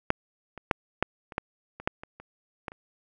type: clicks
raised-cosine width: 0.5 ms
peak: -6 / -25 / -6 / -7 / -26 / -12 / -25 / -9 / -25 / -29 / -18 / -29 dBFS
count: 12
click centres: 0.104 / 0.577 / 0.712 / 1.026 / 1.322 / 1.381 / 1.8 / 1.875 / 2.035 / 2.2 / 2.682 / 2.719 s
effects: none